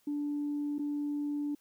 sine tone with dropouts, 291.7 Hz, D4, 12 cents flat, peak -30 dBFS, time 0.07-1.55 s, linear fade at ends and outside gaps 5 ms, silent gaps 0.784-0.792 s, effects tanh soft clip ceiling -27 dBFS + white hiss -70 dBFS RMS until 1.6 s

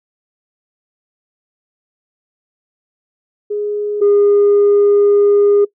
sine tone pair in turn, 415.3 / 407.9 Hz, G#4 / G#4, 0 / -31 cents, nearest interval unison, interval 31 cents, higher first, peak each -16 / -6 dBFS, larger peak second, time 3.5-4.01 / 4.01-5.65 s, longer second, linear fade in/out 10 ms, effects noise-tail reverb RT60 0.1 s tail -20 dB re dry + tanh soft clip ceiling -5 dBFS

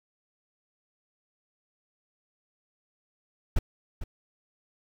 brown noise with echo, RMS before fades -22 dBFS, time 3.56-3.59 s, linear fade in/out 5 ms, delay 450 ms, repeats 1, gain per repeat -12 dB, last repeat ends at 4.04 s, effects none

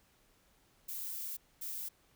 violet noise bursts at uneven times, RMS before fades -41 dBFS, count 2, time 0.88-1.37 / 1.61-1.89 s, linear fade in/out 10 ms, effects pink hiss -69 dBFS RMS until 2.15 s

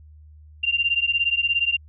sine beating tone pair, 2773 / 2790 Hz, F7 / F7, -13 / -2 cents, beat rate 17 Hz, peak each -22 dBFS, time 0.63-1.77 s, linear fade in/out 10 ms, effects added 76 Hz sine -44 dBFS peak until 1.88 s

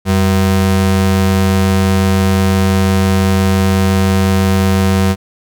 square ring-modulated tone, 142.1 Hz, C#3, 43 cents sharp, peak -7 dBFS, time 0.05-5.16 s, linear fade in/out 50 ms, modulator 52.9 Hz, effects none

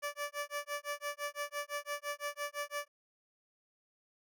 15% pulse tone with tremolo, 581 Hz, D5, 19 cents flat, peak -28 dBFS, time 0.02-2.88 s, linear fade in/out 20 ms, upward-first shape sine, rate 5.9 Hz, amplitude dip 100%, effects none

